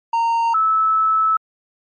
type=tone pair in turn; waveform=triangle / sine; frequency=923 / 1305.3 Hz; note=A#5 / E6; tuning=-17 / -17 cents; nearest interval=tritone; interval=600 cents; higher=second; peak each=-13 dBFS; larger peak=neither; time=0.13-0.54 / 0.54-1.37 s; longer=second; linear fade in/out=5 ms; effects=MP3 32 kbps